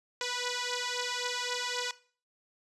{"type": "beating tone pair", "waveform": "5% pulse", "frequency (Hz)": [490, 493.8], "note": ["B4", "B4"], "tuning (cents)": [-14, 0], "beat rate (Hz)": 3.8, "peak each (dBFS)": -23, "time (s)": [0.21, 1.91], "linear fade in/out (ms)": 2, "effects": ["noise-tail reverb RT60 0.4 s tail -17 dB re dry", "resampled to 24000 Hz"]}